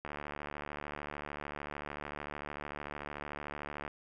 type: click train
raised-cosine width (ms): 0.5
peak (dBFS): -25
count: 282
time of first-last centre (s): 0.05-3.878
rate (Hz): 73.4
effects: none